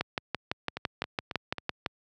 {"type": "two click trains", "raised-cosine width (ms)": 0.3, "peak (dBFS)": [-12, -18], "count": [12, 4], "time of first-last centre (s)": [[0.01, 1.862], [0.77, 1.583]], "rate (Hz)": [5.94, 3.69], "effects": ["high-pass 80 Hz 12 dB/octave"]}